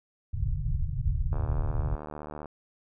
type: low-pass noise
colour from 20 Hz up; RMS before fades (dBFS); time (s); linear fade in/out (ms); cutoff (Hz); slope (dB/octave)
pink; -28; 0.33-1.96; 10; 150; 96
type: click train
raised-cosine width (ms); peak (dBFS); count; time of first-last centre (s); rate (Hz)
1; -25; 86; 1.33-2.457; 75.4
effects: none